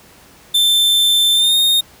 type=tone with pitch glide; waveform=45% pulse; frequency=3551 to 3691 Hz; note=A7 to A#7; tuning=+15 to -18 cents; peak=-10 dBFS; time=0.54-1.81 s; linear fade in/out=10 ms; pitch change=+67 cents; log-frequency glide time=1.33-1.56 s; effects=pink hiss -45 dBFS RMS until 2 s + high-pass 60 Hz 12 dB/octave